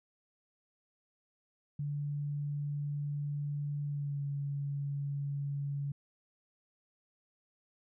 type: tone with pitch glide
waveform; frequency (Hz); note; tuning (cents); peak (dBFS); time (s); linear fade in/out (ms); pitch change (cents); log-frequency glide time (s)
sine; 145.1 to 141.62; D3 to C#3; -21 to +37; -33; 1.79-5.92; 5; -42; 3.85-4.22
effects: none